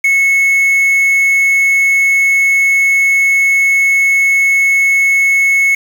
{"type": "tone with quantisation", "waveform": "triangle", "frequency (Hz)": 2195, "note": "C#7", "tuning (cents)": -18, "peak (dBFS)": -6, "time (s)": [0.04, 5.75], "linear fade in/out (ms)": 5, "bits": 5, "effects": []}